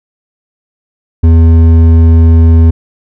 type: tone with hard clipping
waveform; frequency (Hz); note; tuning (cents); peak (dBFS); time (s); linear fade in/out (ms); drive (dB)
triangle; 82.1; E2; -6; -3; 1.23-2.71; 10; 12
effects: none